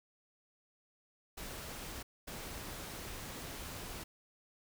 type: noise bursts at uneven times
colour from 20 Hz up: pink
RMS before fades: -45 dBFS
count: 2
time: 1.37-2.03 / 2.27-4.04 s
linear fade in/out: 10 ms
effects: none